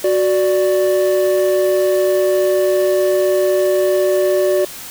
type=tone pair together; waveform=triangle; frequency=370 / 587.3 Hz; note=F#4 / D5; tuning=0 / 0 cents; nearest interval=minor sixth; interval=800 cents; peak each=-13 dBFS; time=0.04-4.65 s; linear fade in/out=5 ms; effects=white hiss -32 dBFS RMS until 4.9 s